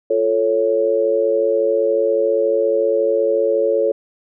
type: chord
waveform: sine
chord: F augmented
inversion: none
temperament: equal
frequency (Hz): 349.2 / 440 / 554.4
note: F4 / A4 / C#5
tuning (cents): 0 / 0 / 0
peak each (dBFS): -23 / -17 / -17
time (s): 0.1-3.92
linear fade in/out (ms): 5
effects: none